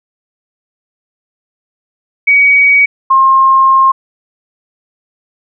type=tone pair in turn; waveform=sine; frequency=2259 / 1066.1 Hz; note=C#7 / C6; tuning=+32 / +32 cents; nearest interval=octave + minor second; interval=1300 cents; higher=first; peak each=-4 dBFS; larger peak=neither; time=2.27-2.86 / 3.1-3.92 s; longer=second; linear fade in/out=10 ms; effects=none